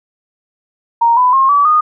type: tone with pitch steps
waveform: sine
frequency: 932.3 / 999.2 / 1070.9 / 1147.8 / 1230.2 Hz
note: A#5 / B5 / C6 / D6 / D#6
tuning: 0 / +20 / +40 / -40 / -20 cents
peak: -7 dBFS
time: 1.01-1.81 s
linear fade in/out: 10 ms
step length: 160 ms
effects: none